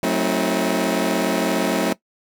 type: chord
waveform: 20% pulse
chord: F# diminished seventh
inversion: none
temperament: just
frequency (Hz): 185 / 222 / 266.4 / 319.7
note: F#3 / A3 / C4 / Eb4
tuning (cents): 0 / +16 / +31 / +47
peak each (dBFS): -19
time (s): 0.03-1.93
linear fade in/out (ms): 2
effects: noise-tail reverb RT60 0.1 s tail -19 dB re dry